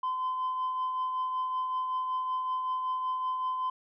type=tone with tremolo; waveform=sine; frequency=1025 Hz; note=C6; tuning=36 cents flat; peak=-25 dBFS; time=0.03-3.7 s; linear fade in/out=5 ms; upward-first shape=triangle; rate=5.3 Hz; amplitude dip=45%; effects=tanh soft clip ceiling -26 dBFS